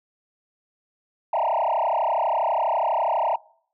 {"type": "tone with frequency modulation", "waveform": "sine", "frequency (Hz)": 790, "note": "G5", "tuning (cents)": 13, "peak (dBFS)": -18, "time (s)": [1.33, 3.36], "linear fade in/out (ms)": 5, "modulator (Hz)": 32.2, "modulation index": 5.3, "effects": ["noise-tail reverb RT60 0.6 s tail -24 dB re dry", "tanh soft clip ceiling -17 dBFS"]}